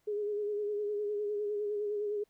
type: tone with vibrato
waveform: sine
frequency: 415.3 Hz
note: G#4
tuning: in tune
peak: -31 dBFS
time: 0.07-2.24 s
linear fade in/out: 10 ms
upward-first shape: sine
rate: 9.8 Hz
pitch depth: 36 cents each way
effects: pink hiss -75 dBFS RMS until 2.29 s